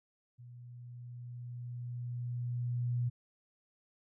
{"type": "tone with level ramp", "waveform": "sine", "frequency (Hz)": 121.6, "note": "B2", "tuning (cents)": -26, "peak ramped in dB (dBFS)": [-49, -29], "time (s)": [0.38, 3.1], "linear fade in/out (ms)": 20, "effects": []}